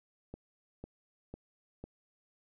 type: click train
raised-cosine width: 2 ms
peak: -30 dBFS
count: 4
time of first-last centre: 0.34-1.84 s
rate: 2 Hz
effects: none